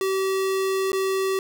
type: tone with dropouts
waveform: square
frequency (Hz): 383.7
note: G4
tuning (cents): -37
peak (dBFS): -22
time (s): 0.01-1.39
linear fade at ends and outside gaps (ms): 1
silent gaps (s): 0.919-0.93
effects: none